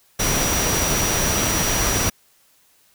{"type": "tone in noise", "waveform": "sine", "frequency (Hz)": 5810, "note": "F#8", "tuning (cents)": -32, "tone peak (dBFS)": -24, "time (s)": [0.19, 2.1], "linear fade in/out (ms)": 10, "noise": "pink", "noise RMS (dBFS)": -21, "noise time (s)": [0.19, 2.1], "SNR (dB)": -6, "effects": ["white hiss -58 dBFS RMS until 2.94 s"]}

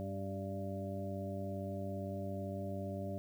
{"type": "harmonic tone with a mistuned harmonic", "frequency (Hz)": 97.6, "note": "G2", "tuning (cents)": -7, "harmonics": [1, 2, 3, 4, 6, 7], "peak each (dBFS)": [-42, -43, -48, -49, -44, -50], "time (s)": [0, 3.18], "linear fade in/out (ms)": 0, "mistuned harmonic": 3, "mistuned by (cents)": -26, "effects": ["11-bit"]}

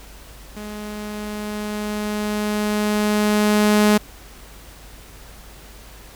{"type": "tone with level ramp", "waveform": "sawtooth", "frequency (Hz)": 210, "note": "G#3", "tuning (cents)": 19, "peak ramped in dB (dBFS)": [-27, -8], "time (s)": [0.56, 3.98], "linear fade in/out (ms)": 10, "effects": ["added 50 Hz sine -42 dBFS peak until 6.15 s", "pink hiss -44 dBFS RMS until 6.15 s"]}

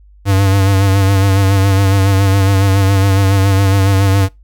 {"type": "tone with vibrato", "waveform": "square", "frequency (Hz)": 97.5, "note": "G2", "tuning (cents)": -9, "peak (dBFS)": -9, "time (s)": [0.25, 4.29], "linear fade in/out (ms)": 50, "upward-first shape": "sine", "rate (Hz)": 7.2, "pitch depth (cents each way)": 40, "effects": ["noise-tail reverb RT60 0.2 s tail -23 dB re dry", "added 50 Hz sine -40 dBFS peak until 4.43 s"]}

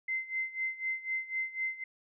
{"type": "tone with tremolo", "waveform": "sine", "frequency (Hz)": 2071, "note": "C7", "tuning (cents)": -18, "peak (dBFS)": -29, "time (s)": [0.08, 1.84], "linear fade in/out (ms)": 5, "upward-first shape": "sine", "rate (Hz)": 4, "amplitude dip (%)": 85, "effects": []}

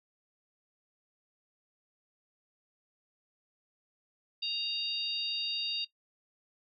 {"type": "harmonic tone", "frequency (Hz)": 932.3, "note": "A#5", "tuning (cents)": 0, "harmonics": [3, 4, 5], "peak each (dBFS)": [-36, -34, -36], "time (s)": [4.42, 5.85], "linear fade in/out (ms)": 10, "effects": ["noise-tail reverb RT60 0.1 s tail -18 dB re dry"]}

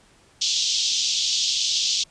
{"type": "band-pass noise", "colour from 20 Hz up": "pink", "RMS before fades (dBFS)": -23, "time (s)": [0.41, 2.04], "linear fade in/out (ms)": 10, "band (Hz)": [3100, 6600], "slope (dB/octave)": 48, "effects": ["pink hiss -56 dBFS RMS until 2.1 s", "resampled to 22050 Hz"]}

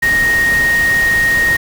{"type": "tone in noise", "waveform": "sine", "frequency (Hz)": 1864.7, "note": "A#6", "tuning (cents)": 0, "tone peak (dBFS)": -10, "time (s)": [0.02, 1.57], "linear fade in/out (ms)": 10, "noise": "pink", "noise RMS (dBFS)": -23, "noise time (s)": [0.02, 1.57], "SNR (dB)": 10, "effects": []}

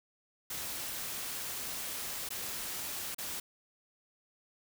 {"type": "noise with dropouts", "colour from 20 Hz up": "white", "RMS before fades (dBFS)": -39, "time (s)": [0.5, 3.4], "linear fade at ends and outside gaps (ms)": 5, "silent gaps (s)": [[2.29, 2.304], [3.147, 3.183]], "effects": []}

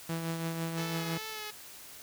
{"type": "tone with tremolo", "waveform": "sawtooth", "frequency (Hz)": 164.81, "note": "E3", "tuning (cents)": 0, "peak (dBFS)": -27, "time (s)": [0.09, 1.18], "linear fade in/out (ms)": 5, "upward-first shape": "triangle", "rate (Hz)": 6, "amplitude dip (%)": 45}
{"type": "tone with vibrato", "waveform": "5% pulse", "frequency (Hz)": 430.9, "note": "A4", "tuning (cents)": -36, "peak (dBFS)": -27, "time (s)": [0.77, 1.51], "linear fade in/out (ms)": 10, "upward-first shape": "sine", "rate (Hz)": 2.5, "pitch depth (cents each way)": 29}
{"effects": ["white hiss -49 dBFS RMS until 2.02 s"]}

